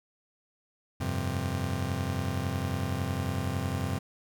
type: chord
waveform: 30% pulse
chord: F suspended second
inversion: none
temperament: just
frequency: 87.31 / 98.22 / 130.96 Hz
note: F2 / G2 / C3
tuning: 0 / +4 / +2 cents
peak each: -31 dBFS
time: 1-3.99 s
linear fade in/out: 10 ms
effects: none